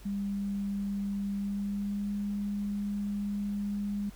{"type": "tone with pitch glide", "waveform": "sine", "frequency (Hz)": [200, 203.5], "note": ["G3", "G#3"], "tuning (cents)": [35, -35], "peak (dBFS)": -30, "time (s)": [0.05, 4.1], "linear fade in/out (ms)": 10, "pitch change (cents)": 30, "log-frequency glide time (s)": [1.35, 2.14], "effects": ["added 47 Hz sine -47 dBFS peak until 4.15 s", "pink hiss -56 dBFS RMS until 4.15 s"]}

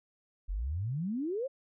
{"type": "exponential sweep", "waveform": "sine", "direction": "up", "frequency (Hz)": [41.2, 565], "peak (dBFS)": -31, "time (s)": [0.48, 1.48], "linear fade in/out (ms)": 20, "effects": []}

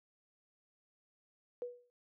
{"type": "tone with exponential decay", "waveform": "sine", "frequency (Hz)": 487.8, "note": "B4", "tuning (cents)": -21, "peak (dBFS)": -34, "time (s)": [1.62, 1.9], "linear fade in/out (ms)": 0, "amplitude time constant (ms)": 59, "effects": ["high-pass 300 Hz 12 dB/octave"]}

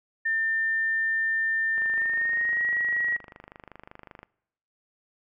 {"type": "tone with pitch glide", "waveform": "sine", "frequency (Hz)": [1800, 1907], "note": ["A6", "A#6"], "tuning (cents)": [39, 39], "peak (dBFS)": -23, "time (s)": [0.25, 3.17], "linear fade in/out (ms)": 10, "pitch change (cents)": 100, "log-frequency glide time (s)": [1.93, 2.68]}
{"type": "click train", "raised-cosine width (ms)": 0.5, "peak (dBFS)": -28, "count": 63, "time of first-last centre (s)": [1.78, 4.231], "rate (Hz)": 25.3}
{"effects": ["noise-tail reverb RT60 0.8 s tail -23 dB re dry"]}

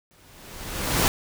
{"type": "noise with exponential growth", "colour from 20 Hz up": "pink", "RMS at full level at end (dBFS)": -18, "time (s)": [0.11, 1.08], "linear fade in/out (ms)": 0, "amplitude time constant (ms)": 210, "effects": []}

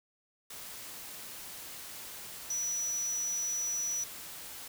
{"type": "tone in noise", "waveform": "sine", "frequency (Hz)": 5900, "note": "F#8", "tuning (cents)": -6, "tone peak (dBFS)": -31, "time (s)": [2.5, 4.04], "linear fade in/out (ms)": 5, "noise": "white", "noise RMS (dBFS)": -45, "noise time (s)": [0.5, 4.68], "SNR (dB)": 11, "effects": []}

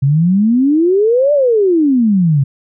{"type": "exponential two-way sweep", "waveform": "sine", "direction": "up then down", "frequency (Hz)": [131.9, 599, 131.9], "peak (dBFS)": -8, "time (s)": [0.02, 2.44], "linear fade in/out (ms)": 10, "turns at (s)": 1.33, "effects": []}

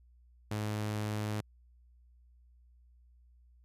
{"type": "tone", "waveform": "sawtooth", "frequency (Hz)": 106, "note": "G#2", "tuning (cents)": 36, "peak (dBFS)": -29, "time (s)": [0.51, 1.41], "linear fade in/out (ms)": 5, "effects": ["added 60 Hz sine -59 dBFS peak until 3.64 s", "resampled to 32000 Hz"]}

